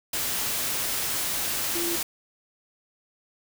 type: tone in noise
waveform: sine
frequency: 340.8 Hz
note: F4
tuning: 42 cents flat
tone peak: -29 dBFS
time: 1.75-1.96 s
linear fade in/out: 5 ms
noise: white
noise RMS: -28 dBFS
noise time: 0.13-2.03 s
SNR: -4 dB
effects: none